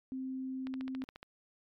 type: tone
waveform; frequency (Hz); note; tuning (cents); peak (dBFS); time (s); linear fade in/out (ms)
sine; 261.6; C4; 0; -36; 0.12-1.04; 0
type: click train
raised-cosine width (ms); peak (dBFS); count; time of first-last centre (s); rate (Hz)
0.3; -30; 9; 0.67-1.229; 14.3
effects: MP3 96 kbps